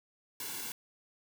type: noise with comb filter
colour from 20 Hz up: white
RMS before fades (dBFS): -40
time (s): 0.4-0.72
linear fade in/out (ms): 2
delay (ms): 1.6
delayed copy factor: -0.85
effects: none

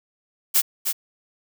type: noise with echo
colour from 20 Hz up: blue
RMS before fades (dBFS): -17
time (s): 0.54-0.62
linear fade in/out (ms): 20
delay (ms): 310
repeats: 1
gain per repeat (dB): -6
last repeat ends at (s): 0.93
effects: none

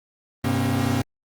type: tone cluster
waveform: 45% pulse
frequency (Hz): 99.4 / 129.4 / 238 / 270.4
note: G2 / C3 / A#3 / C#4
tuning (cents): +25 / -19 / +36 / -43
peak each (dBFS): -26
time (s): 0.44-1.02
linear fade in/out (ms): 5
effects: Opus 32 kbps

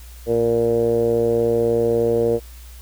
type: tone with low-pass filter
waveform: 10% pulse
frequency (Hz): 116.54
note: A#2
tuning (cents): 0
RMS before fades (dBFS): -18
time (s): 0.26-2.4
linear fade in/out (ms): 50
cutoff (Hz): 490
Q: 5.7
effects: added 60 Hz sine -37 dBFS peak until 2.81 s + white hiss -47 dBFS RMS until 2.81 s

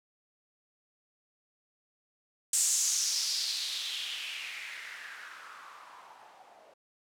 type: noise with low-pass filter sweep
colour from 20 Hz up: violet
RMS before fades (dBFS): -35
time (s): 2.53-6.74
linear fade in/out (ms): 5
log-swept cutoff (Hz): 7900 to 630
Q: 3.6
effects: none

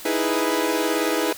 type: chord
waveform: sawtooth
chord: E major seventh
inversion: third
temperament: equal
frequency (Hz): 311.1 / 329.6 / 415.3 / 493.9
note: D#4 / E4 / G#4 / B4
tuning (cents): 0 / 0 / 0 / 0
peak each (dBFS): -22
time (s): 0.05-1.33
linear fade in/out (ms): 5
effects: white hiss -39 dBFS RMS until 1.37 s

